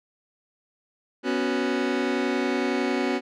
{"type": "chord", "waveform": "sawtooth", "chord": "B suspended second", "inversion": "none", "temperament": "just", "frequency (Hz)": [246.9, 277.8, 370.4], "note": ["B3", "C#4", "F#4"], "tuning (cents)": [0, 4, 2], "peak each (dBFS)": -23, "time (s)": [1.23, 3.21], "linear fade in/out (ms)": 50, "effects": ["low-pass 4000 Hz 12 dB/octave"]}